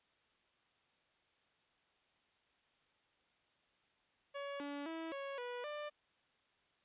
sawtooth tone with pitch steps, 563 / 286 / 325.7 / 553 / 488.8 / 594 Hz, C#5 / D4 / E4 / C#5 / B4 / D5, +27 / -46 / -21 / -4 / -18 / +20 cents, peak -38 dBFS, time 4.34-5.9 s, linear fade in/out 20 ms, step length 260 ms, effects white hiss -75 dBFS RMS until 6.84 s + resampled to 8000 Hz

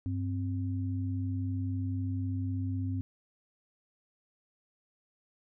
sine tone pair together, 98 / 261.9 Hz, G2 / C4, 0 / +2 cents, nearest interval octave + perfect fourth, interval 1702 cents, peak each -31 / -36 dBFS, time 0.06-3.01 s, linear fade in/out 0 ms, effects none

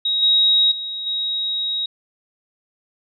sine tone with level steps, 3798 Hz, A#7, 32 cents sharp, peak -17 / -12 / -25 / -20 dBFS, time 0.05-1.86 s, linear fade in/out 5 ms, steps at 0.22 / 0.71 / 1.06 s, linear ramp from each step 10 ms, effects none

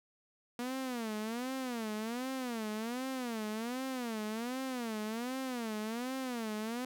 sawtooth tone with vibrato, 237.2 Hz, A#3, 30 cents sharp, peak -32 dBFS, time 0.59-6.85 s, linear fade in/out 2 ms, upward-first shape sine, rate 1.3 Hz, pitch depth 190 cents each way, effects none

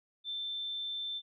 sine tone, 3550 Hz, A7, 15 cents sharp, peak -35 dBFS, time 0.24-1.22 s, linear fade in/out 50 ms, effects none

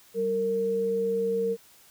sine tone pair together, 193.2 / 459.8 Hz, G3 / A#4, -25 / -24 cents, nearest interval octave + minor third, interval 1501 cents, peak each -34 / -24 dBFS, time 0.14-1.57 s, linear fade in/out 50 ms, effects white hiss -56 dBFS RMS until 1.9 s

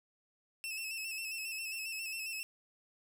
sawtooth tone with vibrato, 2637 Hz, E7, in tune, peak -35 dBFS, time 0.64-2.43 s, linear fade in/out 0 ms, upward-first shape square, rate 7.4 Hz, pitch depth 39 cents each way, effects 12-bit

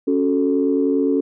sine chord, F# minor, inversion second, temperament equal, 277.2 / 370 / 440 Hz, C#4 / F#4 / A4, 0 / 0 / 0 cents, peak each -17 / -22 / -20 dBFS, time 0.07-1.21 s, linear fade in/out 10 ms, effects tanh soft clip ceiling -6 dBFS

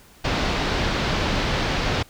pink low-pass noise, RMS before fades -23 dBFS, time 0.24-2.03 s, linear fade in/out 10 ms, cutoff 4800 Hz, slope 24 dB/octave, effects pink hiss -51 dBFS RMS until 2.09 s

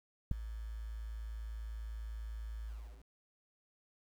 sine tone with ADSR envelope, 55 Hz, A1, in tune, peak -21 dBFS, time 0.31-3.06 s, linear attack 4 ms, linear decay 3 ms, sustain -19 dB, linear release 380 ms, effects 10-bit

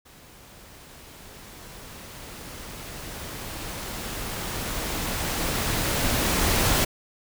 pink noise with level ramp, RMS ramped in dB -50 to -21 dBFS, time 0.05-6.85 s, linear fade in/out 10 ms, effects none

